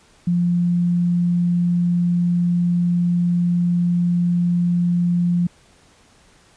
sine tone, 174.61 Hz, F3, in tune, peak -15 dBFS, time 0.27-5.47 s, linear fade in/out 5 ms, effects pink hiss -53 dBFS RMS until 6.56 s + resampled to 22050 Hz

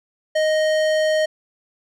sine tone with tanh clipping, 622.3 Hz, D#5, in tune, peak -18 dBFS, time 0.35-1.26 s, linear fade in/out 10 ms, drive 18 dB, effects none

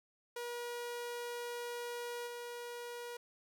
sawtooth tone with level steps, 480 Hz, B4, 49 cents flat, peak -36 / -39 dBFS, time 0.36-3.17 s, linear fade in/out 5 ms, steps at 2.26 s, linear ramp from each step 20 ms, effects none

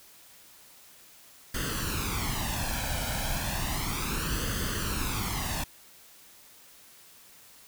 pink noise with flanger, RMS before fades -31 dBFS, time 1.54-5.64 s, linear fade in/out 5 ms, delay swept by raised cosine 0.63 to 1.29 ms, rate 0.33 Hz, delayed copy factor +0.7, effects white hiss -54 dBFS RMS until 7.67 s

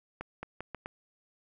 accelerating click train, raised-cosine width 0.5 ms, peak -23 dBFS, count 5, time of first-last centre 0.21-0.859 s, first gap 220 ms, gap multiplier 0.8, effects none

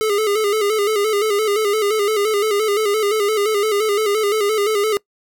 square tone with vibrato, 420 Hz, G#4, 19 cents sharp, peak -16 dBFS, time 0.01-4.97 s, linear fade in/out 0 ms, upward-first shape square, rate 5.8 Hz, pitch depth 62 cents each way, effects noise-tail reverb RT60 0.1 s tail -22 dB re dry

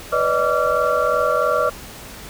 sine tone cluster, 495.2 / 580 / 623 / 1153 / 1375 Hz, B4 / D5 / D#5 / D6 / F6, +5 / -22 / +2 / -32 / -27 cents, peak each -22 dBFS, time 0.12-1.7 s, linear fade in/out 10 ms, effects pink hiss -37 dBFS RMS until 2.29 s

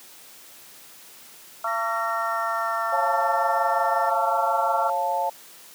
harmonic tone, 226.4 Hz, A3, 50 cents sharp, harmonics 3 / 4 / 5 / 6, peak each -29 / -31 / -30 / -27 dBFS, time 1.64-4.9 s, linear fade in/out 5 ms
triangle tone with pitch glide, 1864.7 to 1791.8 Hz, A#6 to A6, 0 to +31 cents, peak -32 dBFS, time 1.67-4.1 s, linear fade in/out 10 ms, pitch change -69 cents, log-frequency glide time 1.89-2.98 s
sine chord, Db augmented, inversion none, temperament equal with one note detuned, 548.9 / 698.5 / 880 Hz, Db5 / F5 / A5, -17 / 0 / 0 cents, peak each -29 / -27 / -24 dBFS, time 2.92-5.3 s, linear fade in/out 10 ms
effects white hiss -47 dBFS RMS until 5.74 s + high-pass 150 Hz 12 dB/octave

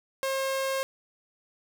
sawtooth tone, 536 Hz, C5, 42 cents sharp, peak -23 dBFS, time 0.23-0.83 s, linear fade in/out 0 ms, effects none

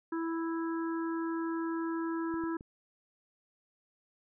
harmonic tone, 329.6 Hz, E4, in tune, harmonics 1 / 3 / 4 / 5, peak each -32 / -42 / -44 / -46 dBFS, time 0.12-2.57 s, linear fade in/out 5 ms
clicks, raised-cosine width 3 ms, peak -36 dBFS, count 3, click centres 2.341 / 2.438 / 2.609 s
effects none

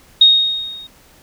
sine tone with level ramp, 3729 Hz, A#7, in tune, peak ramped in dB -3 to -33 dBFS, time 0.21-0.87 s, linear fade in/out 5 ms, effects pink hiss -48 dBFS RMS until 1.22 s

